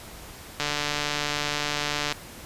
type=click train; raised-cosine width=0.2 ms; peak=-9 dBFS; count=225; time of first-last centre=0.6-2.124 s; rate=147 Hz; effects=pink hiss -43 dBFS RMS until 2.45 s + resampled to 32000 Hz